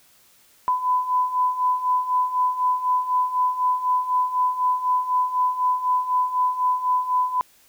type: beating tone pair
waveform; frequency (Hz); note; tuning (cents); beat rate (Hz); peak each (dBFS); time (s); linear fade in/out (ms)
sine; 1000 / 1004; B5 / B5; +21 / +28; 4; -25 / -20; 0.68-7.41; 0
effects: white hiss -56 dBFS RMS until 7.68 s